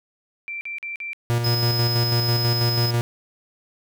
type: tone bursts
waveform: sine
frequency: 2349 Hz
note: D7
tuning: in tune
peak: -28 dBFS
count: 4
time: 0.48-1.132 s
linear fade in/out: 0 ms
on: 130 ms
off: 44 ms
type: tone with tremolo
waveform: 45% pulse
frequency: 118.5 Hz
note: A#2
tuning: 29 cents sharp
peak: -18 dBFS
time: 1.3-3.01 s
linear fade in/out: 0 ms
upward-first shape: square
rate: 6.1 Hz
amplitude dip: 40%
type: tone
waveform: square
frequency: 5080 Hz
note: D#8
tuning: 35 cents sharp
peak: -24 dBFS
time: 1.44-2.91 s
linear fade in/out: 5 ms
effects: none